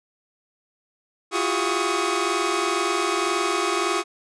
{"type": "tone cluster", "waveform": "sawtooth", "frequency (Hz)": [339.4, 361.3, 402.7, 1112, 1260], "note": ["F4", "F#4", "G4", "C#6", "D#6"], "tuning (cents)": [-49, -41, 47, 5, 21], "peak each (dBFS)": -24, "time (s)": [1.31, 4.04], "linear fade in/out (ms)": 50, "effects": ["resampled to 22050 Hz"]}